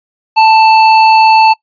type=tone; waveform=square; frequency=883 Hz; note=A5; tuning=6 cents sharp; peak=-4 dBFS; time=0.36-1.54 s; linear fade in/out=20 ms; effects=noise-tail reverb RT60 0.1 s tail -21 dB re dry + resampled to 11025 Hz